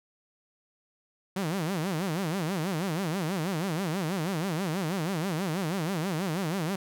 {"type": "tone with vibrato", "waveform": "sawtooth", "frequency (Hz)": 174.61, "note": "F3", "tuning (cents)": 0, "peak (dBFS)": -24, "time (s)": [1.36, 6.76], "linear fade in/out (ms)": 5, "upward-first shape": "sine", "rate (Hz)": 6.2, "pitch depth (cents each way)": 240, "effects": []}